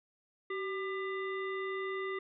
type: harmonic tone with a mistuned harmonic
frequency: 399 Hz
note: G4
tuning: 31 cents sharp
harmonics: 1 / 3 / 5 / 7 / 9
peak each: -36 / -42 / -41 / -56 / -54 dBFS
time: 0.5-2.19 s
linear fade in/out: 5 ms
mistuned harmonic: 1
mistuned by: -72 cents
effects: none